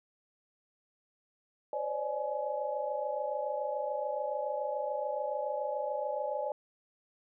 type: tone cluster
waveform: sine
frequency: 518 / 571 / 598 / 843 Hz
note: C5 / D5 / D5 / G#5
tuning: -17 / -49 / +31 / +26 cents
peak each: -38 / -38 / -36 / -37 dBFS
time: 1.73-6.52 s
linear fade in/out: 2 ms
effects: none